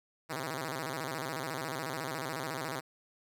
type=tone with vibrato; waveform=5% pulse; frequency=144.9 Hz; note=D3; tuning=23 cents flat; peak=-24 dBFS; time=0.29-2.81 s; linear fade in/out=20 ms; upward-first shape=square; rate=14 Hz; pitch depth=180 cents each way; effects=none